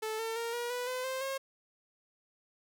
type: tone with pitch steps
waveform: sawtooth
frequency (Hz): 437 / 450.3 / 464.1 / 478.2 / 492.8 / 507.8 / 523.3 / 539.3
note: A4 / A4 / A#4 / A#4 / B4 / B4 / C5 / C#5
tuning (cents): -12 / +40 / -8 / +44 / -4 / +48 / 0 / -48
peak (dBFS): -30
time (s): 0.02-1.38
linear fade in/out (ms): 10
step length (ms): 170
effects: none